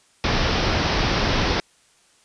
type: low-pass noise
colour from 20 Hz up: pink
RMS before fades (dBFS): -21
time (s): 0.24-1.6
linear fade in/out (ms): 0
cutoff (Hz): 5700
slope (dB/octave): 96
effects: white hiss -58 dBFS RMS until 2.24 s + resampled to 22050 Hz